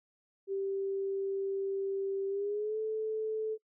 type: tone with pitch glide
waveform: sine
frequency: 390.9 to 436.2 Hz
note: G4 to A4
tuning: -5 to -15 cents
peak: -31 dBFS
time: 0.47-3.58 s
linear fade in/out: 50 ms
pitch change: +190 cents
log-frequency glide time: 2.28-2.78 s
effects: noise-tail reverb RT60 0.1 s tail -26 dB re dry